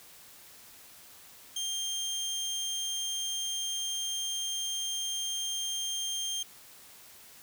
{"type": "tone", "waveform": "25% pulse", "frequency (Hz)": 3185, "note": "G7", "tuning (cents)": 27, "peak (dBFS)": -28, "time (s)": [1.56, 6.43], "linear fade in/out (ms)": 5, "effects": ["white hiss -53 dBFS RMS until 7.42 s"]}